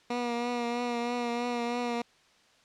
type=tone with vibrato; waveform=15% pulse; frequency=240 Hz; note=B3; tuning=49 cents flat; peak=-23 dBFS; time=0.1-2.02 s; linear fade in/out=5 ms; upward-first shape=triangle; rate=3.1 Hz; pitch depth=34 cents each way; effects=white hiss -62 dBFS RMS until 2.64 s + low-pass 5000 Hz 12 dB/octave